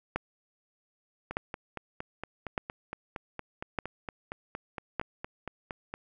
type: two click trains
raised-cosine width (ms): 0.5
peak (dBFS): -14 / -21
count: 5 / 21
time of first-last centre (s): 0.16-4.997 / 1.31-5.94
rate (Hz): 0.827 / 4.32
effects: none